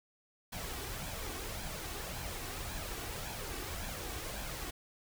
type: noise with flanger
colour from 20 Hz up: pink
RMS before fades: -41 dBFS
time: 0.52-4.71 s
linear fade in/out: 10 ms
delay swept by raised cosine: 1.2 to 2.7 ms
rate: 1.8 Hz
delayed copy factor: +0.5
effects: none